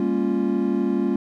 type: chord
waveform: triangle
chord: G half-diminished seventh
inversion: none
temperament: equal with one note detuned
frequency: 201 / 233.1 / 277.2 / 349.2 Hz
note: G3 / Bb3 / Db4 / F4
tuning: +44 / 0 / 0 / 0 cents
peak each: -23 dBFS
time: 0-1.16 s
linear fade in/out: 2 ms
effects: none